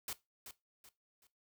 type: noise with echo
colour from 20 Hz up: white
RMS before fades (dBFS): -41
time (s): 0.08-0.13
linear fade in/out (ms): 2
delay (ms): 380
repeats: 3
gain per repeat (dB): -9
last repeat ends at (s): 1.27
effects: noise-tail reverb RT60 0.2 s tail -17 dB re dry